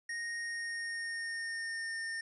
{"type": "tone with pitch glide", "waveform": "square", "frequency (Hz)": [1862, 1818.4], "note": ["A#6", "A#6"], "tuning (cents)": [-2, -43], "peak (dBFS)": -37, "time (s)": [0.09, 2.21], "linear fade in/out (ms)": 5, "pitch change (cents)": -41, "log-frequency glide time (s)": [0.39, 1.99], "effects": ["resampled to 24000 Hz", "12-bit"]}